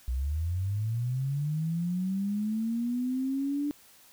sine linear sweep, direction up, 59.4 to 293.7 Hz, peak -27 dBFS, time 0.08-3.71 s, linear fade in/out 0 ms, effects white hiss -57 dBFS RMS until 4.12 s

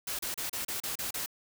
white noise bursts, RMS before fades -35 dBFS, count 8, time 0.07-1.261 s, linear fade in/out 5 ms, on 120 ms, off 33 ms, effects none

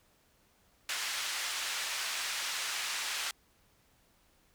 pink band-pass noise, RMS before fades -36 dBFS, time 0.89-3.31 s, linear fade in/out 2 ms, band 1600 to 7900 Hz, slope 12 dB/octave, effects pink hiss -68 dBFS RMS until 4.54 s

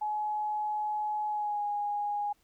sine tone with pitch glide, 846 to 824.8 Hz, G#5 to G#5, +32 to -12 cents, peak -29 dBFS, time 0.01-2.33 s, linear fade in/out 10 ms, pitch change -44 cents, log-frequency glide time 1.28-1.64 s, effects pink hiss -70 dBFS RMS until 2.43 s

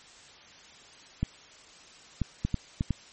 clicks, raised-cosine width 5 ms, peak -14 dBFS, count 6, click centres 1.23 / 2.217 / 2.45 / 2.543 / 2.809 / 2.907 s, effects white hiss -52 dBFS RMS until 3.12 s + MP3 32 kbps

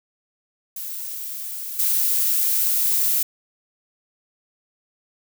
violet noise with level steps, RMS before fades -31 / -20 dBFS, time 0.76-3.23 s, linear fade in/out 5 ms, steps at 1.79 s, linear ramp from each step 2 ms, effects none

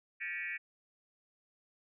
sine tone with frequency modulation, 2085 Hz, C7, 7 cents flat, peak -36 dBFS, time 0.2-0.58 s, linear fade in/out 20 ms, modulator 168 Hz, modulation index 2.4, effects none

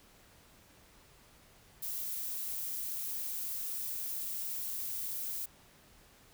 violet noise, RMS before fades -38 dBFS, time 1.82-5.46 s, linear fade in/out 10 ms, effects pink hiss -61 dBFS RMS until 6.33 s

